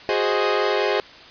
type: chord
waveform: sawtooth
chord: Ab dominant seventh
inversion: third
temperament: equal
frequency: 370 / 415.3 / 523.3 / 622.3 Hz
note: Gb4 / Ab4 / C5 / Eb5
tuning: 0 / 0 / 0 / 0 cents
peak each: -22 / -18 / -21 / -22 dBFS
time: 0.09-1 s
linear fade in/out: 0 ms
effects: white hiss -43 dBFS RMS until 1.3 s + resampled to 11025 Hz